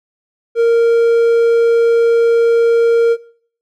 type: tone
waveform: triangle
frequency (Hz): 464.2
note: A#4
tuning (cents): -7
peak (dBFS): -6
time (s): 0.55-3.17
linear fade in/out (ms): 50
effects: noise-tail reverb RT60 0.5 s tail -18 dB re dry

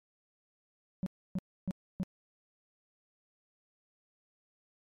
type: tone bursts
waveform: sine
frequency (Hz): 186.1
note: F#3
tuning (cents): +10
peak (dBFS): -27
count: 4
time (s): 1.03-2.032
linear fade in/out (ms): 0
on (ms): 33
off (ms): 290
effects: tanh soft clip ceiling -29 dBFS + MP3 64 kbps

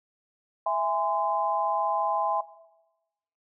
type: chord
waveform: sine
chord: E augmented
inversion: none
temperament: just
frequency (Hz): 659.3 / 824.1 / 1030.1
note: E5 / G#5 / B#5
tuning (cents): 0 / -14 / -27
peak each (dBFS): -28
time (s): 0.66-2.41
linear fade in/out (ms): 5
effects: noise-tail reverb RT60 1.0 s tail -17 dB re dry

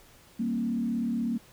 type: tone with frequency modulation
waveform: sine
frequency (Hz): 233.1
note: A#3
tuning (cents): 0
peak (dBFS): -26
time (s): 0.39-1.38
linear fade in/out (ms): 10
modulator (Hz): 36.4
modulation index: 0.81
effects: pink hiss -56 dBFS RMS until 1.52 s

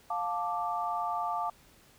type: chord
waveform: sine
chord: D minor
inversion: first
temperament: just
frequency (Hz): 704.8 / 881 / 1174.7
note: F5 / A5 / D6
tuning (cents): +16 / +2 / 0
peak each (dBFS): -34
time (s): 0.1-1.5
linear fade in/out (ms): 5
effects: pink hiss -60 dBFS RMS until 1.98 s

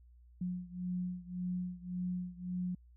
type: beating tone pair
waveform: sine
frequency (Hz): 179.5 / 181.3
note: F3 / F#3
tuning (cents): +48 / -35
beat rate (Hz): 1.8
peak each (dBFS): -38 / -40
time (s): 0.41-2.75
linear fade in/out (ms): 5
effects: added 60 Hz sine -57 dBFS peak until 2.96 s

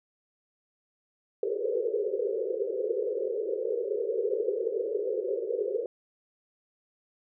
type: band-pass noise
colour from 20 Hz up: pink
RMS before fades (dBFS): -30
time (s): 1.43-5.86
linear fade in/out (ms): 2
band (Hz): 380 to 520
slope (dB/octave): 96
effects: none

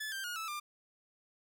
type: tone with pitch steps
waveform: sawtooth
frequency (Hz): 1729 / 1576.4 / 1437.2 / 1310.3 / 1194.7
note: A6 / G6 / F6 / E6 / D6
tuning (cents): -31 / +9 / +49 / -11 / +29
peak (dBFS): -34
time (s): 0-0.6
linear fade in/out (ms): 10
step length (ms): 120
effects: none

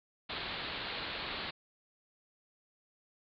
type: low-pass noise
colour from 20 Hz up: white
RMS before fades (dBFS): -40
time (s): 0.29-1.51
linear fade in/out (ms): 10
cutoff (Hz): 4400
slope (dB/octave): 96
effects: none

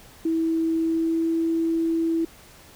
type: tone with pitch glide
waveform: sine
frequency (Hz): 325.8 to 328.8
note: E4 to E4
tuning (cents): -20 to -4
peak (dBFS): -20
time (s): 0.25-2.25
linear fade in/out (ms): 5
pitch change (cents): +16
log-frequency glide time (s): 0.77-1.35
effects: pink hiss -49 dBFS RMS until 2.75 s

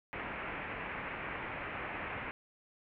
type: low-pass noise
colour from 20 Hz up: white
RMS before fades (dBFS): -41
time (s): 0.13-2.31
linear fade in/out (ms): 0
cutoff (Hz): 2500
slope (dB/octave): 48
effects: none

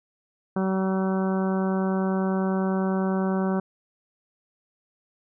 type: harmonic tone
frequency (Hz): 190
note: F#3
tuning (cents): +46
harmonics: 1 / 2 / 3 / 4 / 5 / 6 / 7 / 8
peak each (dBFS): -23 / -29 / -33 / -35 / -37 / -39 / -40 / -41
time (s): 0.56-3.6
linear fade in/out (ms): 5
effects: none

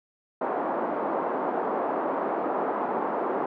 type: band-pass noise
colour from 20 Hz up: white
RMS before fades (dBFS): -28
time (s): 0.41-3.46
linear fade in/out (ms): 5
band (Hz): 250 to 1000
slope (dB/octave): 24
effects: none

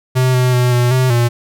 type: tone with pitch steps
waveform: square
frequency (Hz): 128.3 / 126.3 / 124.1 / 122.2 / 128.8 / 119.3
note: C3 / B2 / B2 / B2 / C3 / A#2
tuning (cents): -34 / +39 / +9 / -18 / -27 / +41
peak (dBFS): -11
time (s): 0.15-1.29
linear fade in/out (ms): 20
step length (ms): 190
effects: none

